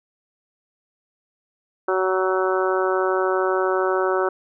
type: harmonic tone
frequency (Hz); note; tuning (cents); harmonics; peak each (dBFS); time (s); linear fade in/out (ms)
187.4; F#3; +22; 2 / 3 / 4 / 5 / 6 / 7 / 8; -21 / -25 / -29 / -29 / -30 / -27 / -30; 1.88-4.29; 5
effects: none